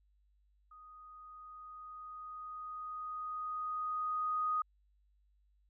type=tone with level ramp; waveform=sine; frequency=1244.5 Hz; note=D#6; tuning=in tune; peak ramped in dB=-53 to -30 dBFS; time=0.71-4.62 s; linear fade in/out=5 ms; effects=added 50 Hz sine -68 dBFS peak until 5.69 s